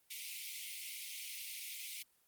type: high-pass noise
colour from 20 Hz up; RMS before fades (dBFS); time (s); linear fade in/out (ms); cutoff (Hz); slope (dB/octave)
pink; -45; 0.1-2.03; 10; 2100; 96
effects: white hiss -73 dBFS RMS until 2.27 s + Opus 32 kbps